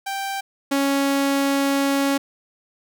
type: tone pair in turn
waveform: sawtooth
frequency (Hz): 784 / 277.2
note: G5 / C#4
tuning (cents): 0 / 0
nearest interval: octave + tritone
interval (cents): 1800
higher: first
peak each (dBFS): -21 / -14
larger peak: second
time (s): 0.06-0.41 / 0.71-2.18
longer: second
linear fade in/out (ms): 10
effects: none